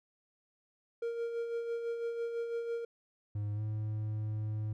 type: tone with tremolo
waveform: triangle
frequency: 466.2 Hz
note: A#4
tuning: in tune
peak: -30 dBFS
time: 1.02-2.85 s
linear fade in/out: 5 ms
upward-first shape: sine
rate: 6 Hz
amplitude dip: 45%
type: tone with pitch glide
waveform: triangle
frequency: 103.83 to 107.37 Hz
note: G#2 to A2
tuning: 0 to -42 cents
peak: -31 dBFS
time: 3.35-4.73 s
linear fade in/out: 5 ms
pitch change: +58 cents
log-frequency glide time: 3.54-3.61 s
effects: none